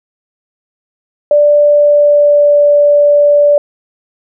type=tone with pitch glide; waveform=sine; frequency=587.3 to 582.6 Hz; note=D5 to D5; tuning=0 to -14 cents; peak=-4 dBFS; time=1.31-3.58 s; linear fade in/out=2 ms; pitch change=-14 cents; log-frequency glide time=1.55-2.61 s; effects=none

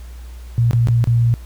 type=tone with dropouts; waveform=sine; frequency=117.7 Hz; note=A#2; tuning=17 cents sharp; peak=-11 dBFS; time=0.58-1.34 s; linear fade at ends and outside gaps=0 ms; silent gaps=0.71-0.732 / 0.872-0.885 / 1.041-1.073 s; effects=added 60 Hz sine -31 dBFS peak until 1.45 s + pink hiss -48 dBFS RMS until 1.45 s

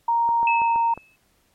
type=tone with pitch glide; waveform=sine; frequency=932.3 to 925.9 Hz; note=A#5 to A#5; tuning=0 to -12 cents; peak=-17 dBFS; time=0.08-0.94 s; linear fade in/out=5 ms; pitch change=-12 cents; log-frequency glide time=0.34-0.69 s
type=clicks; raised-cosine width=1 ms; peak=-22 dBFS; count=5; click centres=0.29 / 0.43 / 0.618 / 0.76 / 0.976 s
type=tone with exponential decay; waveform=sine; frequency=2600 Hz; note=E7; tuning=24 cents flat; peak=-19 dBFS; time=0.47-1.16 s; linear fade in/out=2 ms; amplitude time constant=150 ms
effects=pink hiss -64 dBFS RMS until 1.54 s + MP3 64 kbps

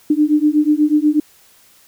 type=beating tone pair; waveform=sine; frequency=296.6 / 304.8 Hz; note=D4 / D#4; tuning=+17 / -36 cents; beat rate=8.2 Hz; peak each=-14 dBFS; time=0.1-1.2 s; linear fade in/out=5 ms; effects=white hiss -50 dBFS RMS until 1.87 s

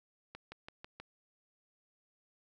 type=accelerating click train; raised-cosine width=0.3 ms; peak=-30 dBFS; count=5; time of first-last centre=0.35-1 s; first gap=170 ms; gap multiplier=0.97; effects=none

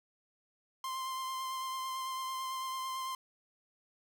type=tone with vibrato; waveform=45% pulse; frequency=1046.5 Hz; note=C6; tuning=in tune; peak=-36 dBFS; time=0.84-3.15 s; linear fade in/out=2 ms; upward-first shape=sine; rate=9 Hz; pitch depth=15 cents each way; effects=none

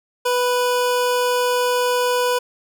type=tone; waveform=25% pulse; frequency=493.8 Hz; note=B4; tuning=in tune; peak=-13 dBFS; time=0.25-2.39 s; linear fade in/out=10 ms; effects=none

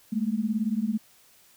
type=beating tone pair; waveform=sine; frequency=208.2 / 226.2 Hz; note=G#3 / A3; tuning=+5 / +48 cents; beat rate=18 Hz; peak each=-27 / -27 dBFS; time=0.12-0.98 s; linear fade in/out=10 ms; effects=white hiss -58 dBFS RMS until 1.56 s

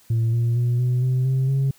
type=tone with pitch steps; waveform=sine; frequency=114.2 / 117.55 / 120.99 / 124.54 / 128.19 / 131.94 / 135.81 Hz; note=A#2 / A#2 / B2 / B2 / C3 / C3 / C#3; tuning=-35 / +15 / -35 / +15 / -35 / +15 / -35 cents; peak=-15 dBFS; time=0.1-1.71 s; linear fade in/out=5 ms; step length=230 ms; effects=tanh soft clip ceiling -16 dBFS + white hiss -55 dBFS RMS until 1.78 s

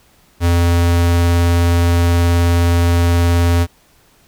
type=tone with vibrato; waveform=square; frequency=86 Hz; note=F2; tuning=26 cents flat; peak=-11 dBFS; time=0.4-3.67 s; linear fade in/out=50 ms; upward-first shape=triangle; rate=19 Hz; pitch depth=9 cents each way; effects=pink hiss -52 dBFS RMS until 4.27 s

